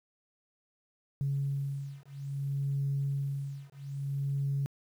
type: beating tone pair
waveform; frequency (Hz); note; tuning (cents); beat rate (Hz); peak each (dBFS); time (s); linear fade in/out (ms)
sine; 138.9 / 139.5; C#3 / C#3; +4 / +11; 0.6; -33 / -33; 1.21-4.66; 0
effects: tanh soft clip ceiling -23 dBFS + 10-bit